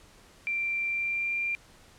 sine tone with pitch glide, 2359 to 2381 Hz, D7 to D7, +7 to +23 cents, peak -27 dBFS, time 0.47-1.55 s, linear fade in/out 0 ms, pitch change +16 cents, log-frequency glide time 0.89-1.34 s, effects pink hiss -56 dBFS RMS until 1.98 s + low-pass 10000 Hz 12 dB/octave

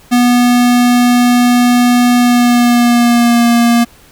square tone with pitch glide, 244.1 to 235.8 Hz, B3 to A#3, -20 to +20 cents, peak -7 dBFS, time 0.11-3.85 s, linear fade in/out 20 ms, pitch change -60 cents, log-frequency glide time 2.17-3.47 s, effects pink hiss -43 dBFS RMS until 4.11 s

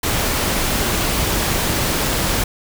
pink noise, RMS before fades -19 dBFS, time 0.03-2.44 s, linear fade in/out 5 ms, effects none

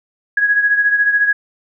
sine beating tone pair, 1661.2 / 1675.2 Hz, G#6 / G#6, 0 / +15 cents, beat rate 14 Hz, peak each -12 / -19 dBFS, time 0.37-1.33 s, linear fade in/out 5 ms, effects none

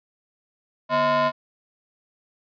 square ring-modulated tone, 196 Hz, G3, in tune, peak -16 dBFS, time 0.89-1.32 s, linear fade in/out 50 ms, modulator 833 Hz, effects resampled to 11025 Hz

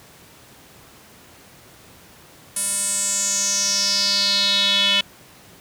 square tone with band-pass filter sweep, 199.5 Hz, G3, 31 cents sharp, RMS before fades -20 dBFS, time 2.56-5.01 s, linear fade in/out 5 ms, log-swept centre 9700 to 3100 Hz, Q 5.8, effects pink hiss -47 dBFS RMS until 5.6 s + high-pass 80 Hz 12 dB/octave

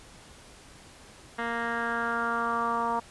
10% pulse tone with low-pass filter sweep, 233.1 Hz, A#3, in tune, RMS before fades -29 dBFS, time 1.38-3 s, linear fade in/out 10 ms, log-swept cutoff 2100 to 1000 Hz, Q 4.3, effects pink hiss -51 dBFS RMS until 3.1 s + resampled to 24000 Hz

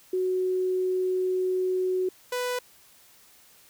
sine / sawtooth tone pair in turn, 370 / 495.6 Hz, F#4 / B4, 0 / +6 cents, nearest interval perfect fourth, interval 506 cents, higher second, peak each -23 dBFS, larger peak neither, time 0.13-2.09 / 2.32-2.59 s, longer first, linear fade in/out 5 ms, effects white hiss -56 dBFS RMS until 3.69 s

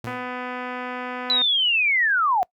sawtooth tone with exponential decay, 117 Hz, A#2, 7 cents sharp, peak -26 dBFS, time 0.04-0.36 s, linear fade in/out 0 ms, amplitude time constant 68 ms
click train, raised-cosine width 0.5 ms, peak -17 dBFS, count 338, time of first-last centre 0.07-1.418 s, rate 250 Hz
sine linear sweep, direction down, 4000 to 698.5 Hz, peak -17 dBFS, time 1.3-2.43 s, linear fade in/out 0 ms
effects noise-tail reverb RT60 0.1 s tail -24 dB re dry + high-pass 60 Hz 12 dB/octave

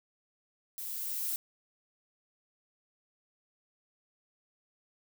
violet noise with level ramp, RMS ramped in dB -40 to -33 dBFS, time 0.78-1.36 s, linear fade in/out 0 ms, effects none

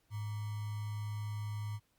sine tone with sample-and-hold, 105.3 Hz, G#2, 24 cents sharp, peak -36 dBFS, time 0.1-1.8 s, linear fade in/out 50 ms, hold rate 1050 Hz, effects pink hiss -75 dBFS RMS until 1.98 s + Opus 48 kbps

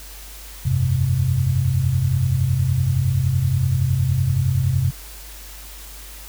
sine chord, F suspended second, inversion none, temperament equal, 87.31 / 98 / 130.81 Hz, F2 / G2 / C3, 0 / 0 / 0 cents, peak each -23 / -22 / -18 dBFS, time 0.65-4.91 s, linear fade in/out 10 ms, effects added 50 Hz sine -38 dBFS peak until 6.28 s + white hiss -40 dBFS RMS until 6.28 s

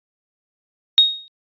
sine tone with exponential decay, 3741 Hz, A#7, 5 cents sharp, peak -5 dBFS, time 0.98-1.28 s, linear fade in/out 0 ms, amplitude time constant 64 ms, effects resampled to 11025 Hz

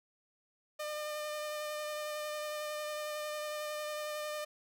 sawtooth tone with vibrato, 603 Hz, D5, 46 cents sharp, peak -33 dBFS, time 0.79-4.45 s, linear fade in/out 10 ms, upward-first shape triangle, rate 11 Hz, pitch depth 15 cents each way, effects none

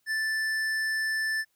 triangle tone with tanh clipping, 1760 Hz, A6, in tune, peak -28 dBFS, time 0.06-1.45 s, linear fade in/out 50 ms, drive 17 dB, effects white hiss -73 dBFS RMS until 1.55 s

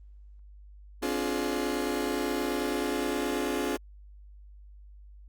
35% pulse chord, D half-diminished seventh, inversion third, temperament just, 264.3 / 293.7 / 352.4 / 422.9 Hz, C4 / D4 / F4 / Ab4, +18 / 0 / +16 / +31 cents, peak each -32 dBFS, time 1.02-3.77 s, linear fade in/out 10 ms, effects added 50 Hz sine -47 dBFS peak until 5.28 s + Opus 24 kbps

